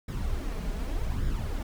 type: noise with flanger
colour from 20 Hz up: brown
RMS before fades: -30 dBFS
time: 0.08-1.63 s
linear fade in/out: 5 ms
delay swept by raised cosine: 0.56 to 4.96 ms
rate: 0.85 Hz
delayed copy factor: +0.6
effects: none